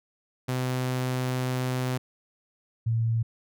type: tone pair in turn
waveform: sawtooth / sine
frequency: 127.6 / 114.05 Hz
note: C3 / A#2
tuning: -43 / -37 cents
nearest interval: major second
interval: 194 cents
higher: first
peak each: -22 / -22 dBFS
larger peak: neither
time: 0.48-1.98 / 2.86-3.23 s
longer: first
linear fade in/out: 10 ms
effects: none